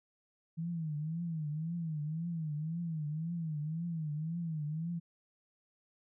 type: tone with vibrato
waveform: sine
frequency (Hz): 159.7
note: D#3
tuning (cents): +45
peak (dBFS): -34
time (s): 0.57-5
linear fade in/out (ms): 20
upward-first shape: triangle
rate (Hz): 1.9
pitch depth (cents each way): 150
effects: none